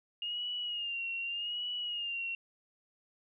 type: tone with vibrato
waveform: sine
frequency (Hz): 2837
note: F7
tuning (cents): +27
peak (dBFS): -34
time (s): 0.22-2.35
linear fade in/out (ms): 2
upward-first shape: sine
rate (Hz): 0.84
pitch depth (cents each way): 64
effects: none